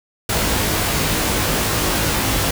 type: noise with comb filter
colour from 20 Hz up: pink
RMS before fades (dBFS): -19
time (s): 0.29-2.51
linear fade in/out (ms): 5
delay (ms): 19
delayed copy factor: +0.95
effects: none